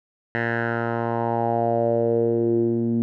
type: tone with low-pass filter sweep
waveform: 10% pulse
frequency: 116.54 Hz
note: A#2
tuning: in tune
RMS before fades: -22 dBFS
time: 0.35-3.02 s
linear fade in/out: 0 ms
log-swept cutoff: 1900 to 250 Hz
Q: 4.4
effects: none